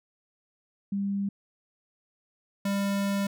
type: tone pair in turn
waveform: sine / square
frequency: 199 / 199 Hz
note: G3 / G3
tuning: +26 / +26 cents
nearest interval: unison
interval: 0 cents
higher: neither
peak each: -26 dBFS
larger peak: neither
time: 0.92-1.29 / 2.65-3.27 s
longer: second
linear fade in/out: 5 ms
effects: none